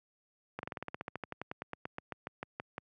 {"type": "slowing click train", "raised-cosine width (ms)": 0.5, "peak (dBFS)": -23, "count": 24, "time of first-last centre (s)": [0.59, 2.781], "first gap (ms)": 41, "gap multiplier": 1.07, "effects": ["high-pass 100 Hz 12 dB/octave"]}